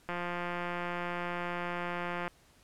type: click train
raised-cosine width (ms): 0.5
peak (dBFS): -21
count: 384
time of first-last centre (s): 0.09-2.279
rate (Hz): 175
effects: pink hiss -63 dBFS RMS until 2.63 s + low-pass 12000 Hz 12 dB/octave

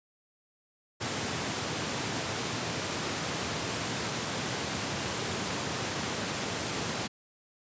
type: high-pass noise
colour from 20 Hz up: pink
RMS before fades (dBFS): -33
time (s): 1-7.08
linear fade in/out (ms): 20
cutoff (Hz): 100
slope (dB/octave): 24
effects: resampled to 16000 Hz

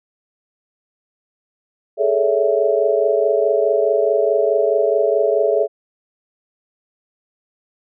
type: chord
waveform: sine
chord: A major seventh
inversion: third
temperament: equal with one note detuned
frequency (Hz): 415.3 / 440 / 564.4 / 659.3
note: G#4 / A4 / C#5 / E5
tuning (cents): 0 / 0 / +31 / 0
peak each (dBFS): -19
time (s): 1.97-5.68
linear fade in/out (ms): 50
effects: none

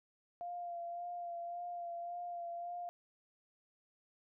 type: tone with vibrato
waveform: sine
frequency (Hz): 695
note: F5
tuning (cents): -9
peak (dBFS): -40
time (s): 0.41-2.89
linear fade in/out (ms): 0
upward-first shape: sine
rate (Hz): 1.8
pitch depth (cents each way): 23
effects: none

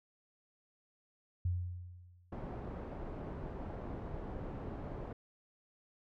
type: tone with exponential decay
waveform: sine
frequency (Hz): 89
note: F2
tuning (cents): +33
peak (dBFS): -29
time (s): 1.45-2.42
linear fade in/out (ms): 5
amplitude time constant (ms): 210
type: low-pass noise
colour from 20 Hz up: pink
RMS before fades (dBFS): -43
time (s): 2.32-5.13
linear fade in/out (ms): 5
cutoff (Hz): 780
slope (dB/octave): 12
effects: none

